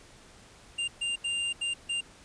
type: tone bursts at uneven times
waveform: square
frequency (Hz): 2794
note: F7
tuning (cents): 0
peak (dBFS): -29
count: 5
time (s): 0.78-0.88 / 1.01-1.16 / 1.24-1.53 / 1.61-1.74 / 1.89-2.01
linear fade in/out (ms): 10
effects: pink hiss -54 dBFS RMS until 2.24 s + resampled to 22050 Hz